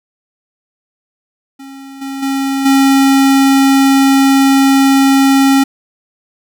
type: tone with level steps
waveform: square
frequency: 271.8 Hz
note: C#4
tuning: 34 cents flat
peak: -30 / -21 / -14 / -7 dBFS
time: 1.59-5.64 s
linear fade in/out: 10 ms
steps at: 2.01 / 2.22 / 2.65 s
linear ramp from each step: 10 ms
effects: none